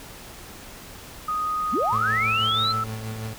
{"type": "tone with pitch glide", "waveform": "sine", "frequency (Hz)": [1244.5, 1317.7], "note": ["D#6", "E6"], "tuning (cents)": [0, -1], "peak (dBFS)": -23, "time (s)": [1.28, 2.84], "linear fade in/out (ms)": 5, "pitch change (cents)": 99, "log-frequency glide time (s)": [1.9, 2.3]}
{"type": "linear sweep", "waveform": "sine", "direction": "up", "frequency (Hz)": [164.81, 4186], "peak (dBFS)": -22, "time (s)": [1.72, 2.73], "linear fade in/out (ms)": 20}
{"type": "tone with tremolo", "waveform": "35% pulse", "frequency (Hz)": 110, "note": "A2", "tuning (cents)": 0, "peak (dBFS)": -27, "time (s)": [1.92, 3.34], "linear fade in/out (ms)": 5, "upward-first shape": "sine", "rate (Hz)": 6.2, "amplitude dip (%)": 40}
{"effects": ["pink hiss -42 dBFS RMS until 3.38 s"]}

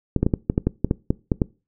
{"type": "clicks", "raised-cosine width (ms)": 3, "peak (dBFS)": -5, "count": 12, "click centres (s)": [0.163, 0.23, 0.265, 0.338, 0.499, 0.579, 0.67, 0.846, 0.911, 1.105, 1.318, 1.418], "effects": ["noise-tail reverb RT60 0.3 s tail -22 dB re dry"]}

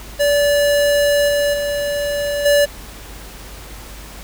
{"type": "tone with level steps", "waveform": "square", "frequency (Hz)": 578, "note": "D5", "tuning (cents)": -28, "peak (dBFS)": [-13, -15, -19, -11], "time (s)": [0.19, 2.66], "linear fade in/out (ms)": 20, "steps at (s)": [1.28, 1.53, 2.45], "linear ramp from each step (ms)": 10, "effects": ["added 50 Hz sine -36 dBFS peak until 4.23 s", "pink hiss -37 dBFS RMS until 4.23 s"]}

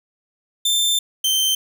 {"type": "tone pair in turn", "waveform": "sawtooth", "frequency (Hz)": [3568, 3112], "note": ["A7", "G7"], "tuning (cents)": [23, -13], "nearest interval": "major second", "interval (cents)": 236, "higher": "first", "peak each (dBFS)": -13, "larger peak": "neither", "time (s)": [[0.65, 0.99], [1.24, 1.55]], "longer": "first", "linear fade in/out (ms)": 5, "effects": []}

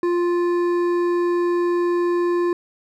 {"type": "tone with hard clipping", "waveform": "sine", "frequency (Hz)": 349.2, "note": "F4", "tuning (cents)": 0, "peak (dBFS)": -19, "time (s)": [0.03, 2.53], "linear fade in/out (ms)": 2, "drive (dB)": 9, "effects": []}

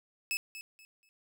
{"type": "tone with echo", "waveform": "sawtooth", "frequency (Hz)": 2600, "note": "E7", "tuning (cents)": -24, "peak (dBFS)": -27, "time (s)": [0.31, 0.37], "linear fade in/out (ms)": 0, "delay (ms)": 240, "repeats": 3, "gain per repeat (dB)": -12, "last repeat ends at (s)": 1.09, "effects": []}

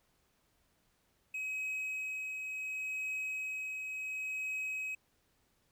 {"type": "tone with tremolo", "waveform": "triangle", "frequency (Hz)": 2543, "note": "D#7", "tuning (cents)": 37, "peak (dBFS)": -33, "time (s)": [1.34, 4.95], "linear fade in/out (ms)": 5, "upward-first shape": "triangle", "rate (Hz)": 0.7, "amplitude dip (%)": 35, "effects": ["pink hiss -74 dBFS RMS until 5.71 s"]}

